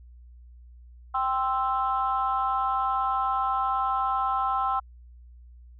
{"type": "chord", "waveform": "sine", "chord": "C major", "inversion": "second", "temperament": "equal", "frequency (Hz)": [784, 1046.5, 1318.5], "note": ["G5", "C6", "E6"], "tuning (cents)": [0, 0, 0], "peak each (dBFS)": -27, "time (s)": [1.14, 4.8], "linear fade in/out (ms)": 10, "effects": ["tanh soft clip ceiling -15 dBFS", "added 60 Hz sine -46 dBFS peak until 5.79 s"]}